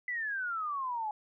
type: exponential sweep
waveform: sine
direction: down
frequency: 2018 to 830.6 Hz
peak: -32 dBFS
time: 0.08-1.11 s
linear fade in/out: 2 ms
effects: none